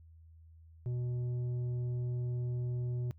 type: tone with tanh clipping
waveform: triangle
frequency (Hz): 122.8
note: B2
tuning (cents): -9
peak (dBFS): -34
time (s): 0.86-3.11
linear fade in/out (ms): 0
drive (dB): 11
effects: noise-tail reverb RT60 0.1 s tail -22 dB re dry + added 81 Hz sine -54 dBFS peak until 3.18 s